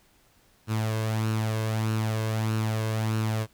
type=tone with flanger; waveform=sawtooth; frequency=110 Hz; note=A2; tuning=in tune; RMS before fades=-27 dBFS; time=0.67-3.47 s; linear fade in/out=50 ms; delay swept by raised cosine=0.72 to 1.92 ms; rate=1.6 Hz; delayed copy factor=+0.5; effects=pink hiss -62 dBFS RMS until 3.53 s